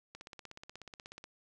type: click train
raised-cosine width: 0.2 ms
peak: -30 dBFS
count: 19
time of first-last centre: 0.15-1.241 s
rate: 16.5 Hz
effects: none